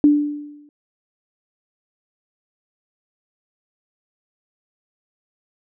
sine tone with exponential decay, 293.7 Hz, D4, in tune, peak -7 dBFS, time 0.04-0.69 s, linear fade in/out 1 ms, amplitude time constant 140 ms, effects none

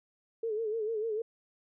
sine tone with vibrato, 439.3 Hz, A4, 3 cents flat, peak -30 dBFS, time 0.43-1.22 s, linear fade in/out 5 ms, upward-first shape sine, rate 6.7 Hz, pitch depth 84 cents each way, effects none

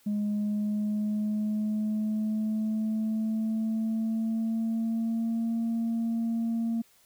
sine tone with pitch glide, 207.7 to 229.1 Hz, G#3 to A#3, 0 to -30 cents, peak -24 dBFS, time 0.06-6.82 s, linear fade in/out 10 ms, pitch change +170 cents, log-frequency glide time 0.24-5.56 s, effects tanh soft clip ceiling -24 dBFS + white hiss -62 dBFS RMS until 7.05 s

